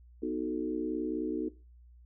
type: chord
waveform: sine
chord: B dominant seventh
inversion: none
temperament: equal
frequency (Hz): 246.9 / 311.1 / 370 / 440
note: B3 / D#4 / F#4 / A4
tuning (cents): 0 / 0 / 0 / 0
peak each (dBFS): -38 / -34 / -36 / -38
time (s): 0.22-1.49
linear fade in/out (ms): 10
effects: noise-tail reverb RT60 0.3 s tail -18 dB re dry + added 60 Hz sine -53 dBFS peak until 2.05 s